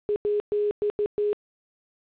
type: tone bursts at uneven times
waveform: sine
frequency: 415.3 Hz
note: G#4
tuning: in tune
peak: -21 dBFS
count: 6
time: 0.09-0.16 / 0.25-0.4 / 0.52-0.71 / 0.82-0.9 / 0.99-1.06 / 1.18-1.33 s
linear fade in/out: 0 ms
effects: resampled to 8000 Hz + 9-bit